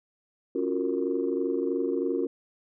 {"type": "chord", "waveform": "sine", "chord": "Gb major seventh", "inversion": "second", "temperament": "just", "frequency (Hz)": [277.5, 346.9, 370, 462.5], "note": ["Db4", "F4", "Gb4", "Bb4"], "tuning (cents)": [2, -12, 0, -14], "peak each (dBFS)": -30, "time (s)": [0.55, 2.27], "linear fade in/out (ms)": 5, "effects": ["tanh soft clip ceiling -15 dBFS"]}